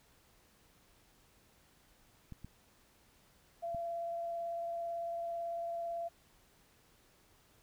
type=clicks; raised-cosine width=5 ms; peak=-34 dBFS; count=3; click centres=2.323 / 2.446 / 3.747 s
type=tone with vibrato; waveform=sine; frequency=680 Hz; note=F5; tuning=46 cents flat; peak=-36 dBFS; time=3.62-6.09 s; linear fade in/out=20 ms; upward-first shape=sine; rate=18 Hz; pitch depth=10 cents each way
effects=pink hiss -67 dBFS RMS until 7.62 s